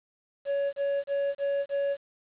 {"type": "tone bursts", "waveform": "triangle", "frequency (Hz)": 561, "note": "C#5", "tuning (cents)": 21, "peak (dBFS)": -23, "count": 5, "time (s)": [0.45, 1.97], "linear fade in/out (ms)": 50, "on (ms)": 280, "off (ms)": 30, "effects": ["resampled to 8000 Hz", "9-bit"]}